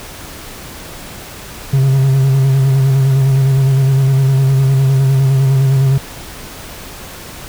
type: tone with vibrato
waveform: triangle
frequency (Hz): 134.5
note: C3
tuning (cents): +48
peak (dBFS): -6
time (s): 1.73-5.98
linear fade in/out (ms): 5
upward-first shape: square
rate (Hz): 9.8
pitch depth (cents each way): 29
effects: pink hiss -31 dBFS RMS until 7.48 s

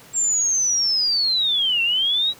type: linear two-way sweep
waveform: sine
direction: down then up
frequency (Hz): 7490 to 2690 to 3914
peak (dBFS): -17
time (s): 0.13-2.34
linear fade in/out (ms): 50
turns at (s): 1.82
effects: pink hiss -46 dBFS RMS until 2.39 s + high-pass 100 Hz 12 dB/octave

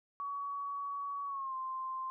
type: tone with pitch glide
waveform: sine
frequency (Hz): 1128 to 1046.4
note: C#6 to C6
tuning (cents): +30 to 0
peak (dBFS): -36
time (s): 0.2-2.1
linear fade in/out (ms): 0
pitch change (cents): -130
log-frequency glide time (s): 1.27-1.55
effects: none

